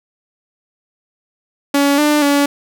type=tone with pitch steps; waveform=sawtooth; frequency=282.5 / 297.8 / 284.9 Hz; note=C#4 / D4 / C#4; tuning=+33 / +24 / +48 cents; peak=-7 dBFS; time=1.74-2.46 s; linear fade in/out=5 ms; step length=240 ms; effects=none